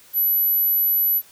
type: tone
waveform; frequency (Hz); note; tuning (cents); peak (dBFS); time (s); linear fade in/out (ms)
sine; 11910; F#9; +10; -16; 0.13-1.22; 50
effects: white hiss -50 dBFS RMS until 1.31 s